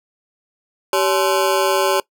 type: ring-modulated tone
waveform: 25% pulse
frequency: 476.4 Hz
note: A#4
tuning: 38 cents sharp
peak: -8 dBFS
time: 0.93-2 s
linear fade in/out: 2 ms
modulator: 90.2 Hz
effects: noise-tail reverb RT60 0.1 s tail -22 dB re dry